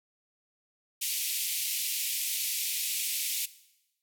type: band-pass noise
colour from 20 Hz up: white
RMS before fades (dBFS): -32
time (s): 1.01-3.46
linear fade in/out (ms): 10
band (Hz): 2200 to 16000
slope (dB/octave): 48
effects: noise-tail reverb RT60 0.9 s tail -17 dB re dry